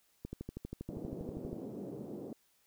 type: click train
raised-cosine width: 3 ms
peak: -28 dBFS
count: 17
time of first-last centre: 0.25-1.53 s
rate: 12.5 Hz
type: band-pass noise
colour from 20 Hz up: white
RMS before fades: -44 dBFS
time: 0.89-2.33 s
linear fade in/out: 2 ms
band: 140 to 450 Hz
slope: 24 dB/octave
effects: white hiss -72 dBFS RMS until 2.66 s